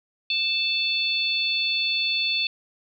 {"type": "harmonic tone", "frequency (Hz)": 880, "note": "A5", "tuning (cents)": 0, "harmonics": [3, 4, 5], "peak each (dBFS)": [-25, -26, -27], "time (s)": [0.3, 2.47], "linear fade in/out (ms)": 2, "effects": []}